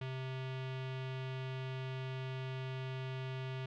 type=tone with low-pass filter; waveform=square; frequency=130.81 Hz; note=C3; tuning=in tune; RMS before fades=-41 dBFS; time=0.01-3.66 s; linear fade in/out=5 ms; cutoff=3100 Hz; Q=2.1; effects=none